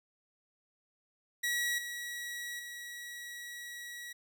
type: tone with level steps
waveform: sawtooth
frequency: 1922 Hz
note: B6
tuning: 48 cents flat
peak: -27 / -35 / -39 dBFS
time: 1.43-4.13 s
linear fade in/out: 10 ms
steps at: 1.78 / 2.59 s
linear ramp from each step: 5 ms
effects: none